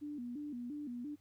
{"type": "tone with vibrato", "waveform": "sine", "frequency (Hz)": 267.1, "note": "C4", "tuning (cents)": 36, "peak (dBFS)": -40, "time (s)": [0.01, 1.16], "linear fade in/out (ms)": 20, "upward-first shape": "square", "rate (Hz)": 2.9, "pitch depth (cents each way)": 170, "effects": ["added 97 Hz sine -70 dBFS peak until 1.2 s", "pink hiss -75 dBFS RMS until 1.2 s"]}